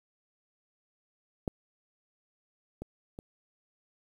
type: clicks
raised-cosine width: 2 ms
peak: -17 / -25 / -28 dBFS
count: 3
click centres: 1.478 / 2.82 / 3.189 s
effects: 9-bit